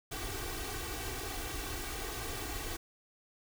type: noise with comb filter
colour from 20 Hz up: pink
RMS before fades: -39 dBFS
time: 0.11-2.77 s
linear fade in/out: 10 ms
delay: 2.6 ms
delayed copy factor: +0.9
effects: none